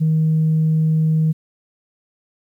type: tone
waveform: sine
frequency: 157.9 Hz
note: D#3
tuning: 26 cents sharp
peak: -12 dBFS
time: 0-1.33 s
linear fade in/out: 20 ms
effects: tanh soft clip ceiling -10 dBFS + 9-bit